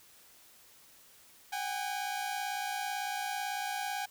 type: tone pair together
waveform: sawtooth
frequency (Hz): 756 / 814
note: F#5 / G#5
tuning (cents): +37 / -35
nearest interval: minor second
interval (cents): 128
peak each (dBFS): -34 / -32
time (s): 1.52-4.06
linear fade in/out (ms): 10
effects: white hiss -59 dBFS RMS until 4.1 s